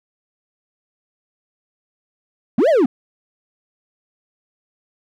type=linear two-way sweep; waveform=triangle; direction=up then down; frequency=185 to 686 to 221.8 Hz; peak=-9 dBFS; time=2.58-2.86 s; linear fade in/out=5 ms; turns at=2.69 s; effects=none